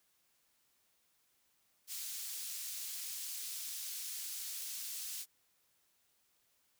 pink high-pass noise, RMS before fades -43 dBFS, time 1.87-5.26 s, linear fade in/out 50 ms, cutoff 5100 Hz, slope 12 dB/octave, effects white hiss -75 dBFS RMS until 6.79 s

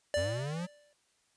square tone with exponential decay, 587.3 Hz, D5, in tune, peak -27 dBFS, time 0.14-0.93 s, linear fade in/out 1 ms, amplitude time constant 170 ms
square linear sweep, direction up, 79.4 to 185 Hz, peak -35 dBFS, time 0.16-0.67 s, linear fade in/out 20 ms
effects white hiss -72 dBFS RMS until 1.36 s + resampled to 22050 Hz

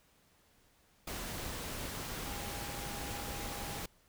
sine tone in noise, 813 Hz, G#5, 37 cents flat, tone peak -48 dBFS, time 2.25-3.83 s, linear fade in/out 5 ms, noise pink, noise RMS -41 dBFS, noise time 1.07-3.86 s, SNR -10 dB, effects pink hiss -68 dBFS RMS until 4.08 s

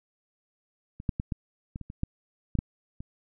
clicks, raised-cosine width 5 ms, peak -27 / -13 / -17 / -17 / -23 / -26 / -27 / -15 / -17 / -13 / -26 dBFS, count 11, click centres 1.001 / 1.092 / 1.199 / 1.322 / 1.759 / 1.813 / 1.901 / 2.034 / 2.553 / 2.589 / 3.005 s, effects none

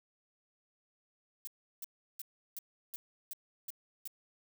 violet noise bursts, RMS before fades -42 dBFS, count 8, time 1.45-4.076 s, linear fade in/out 0 ms, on 22 ms, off 350 ms, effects none

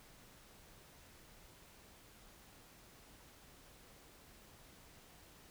silence, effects pink hiss -61 dBFS RMS until 5.5 s

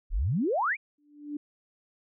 sine exponential sweep, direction up, 32.2 to 2498 Hz, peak -24 dBFS, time 0.1-0.77 s, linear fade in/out 50 ms
sine tone with exponential growth, 293.7 Hz, D4, in tune, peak -29 dBFS, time 0.98-1.37 s, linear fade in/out 5 ms, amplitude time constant 84 ms
effects none

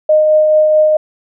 sine tone with tremolo, 616 Hz, D#5, 17 cents flat, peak -5 dBFS, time 0.09-0.97 s, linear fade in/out 5 ms, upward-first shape triangle, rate 4.6 Hz, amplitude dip 30%, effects none

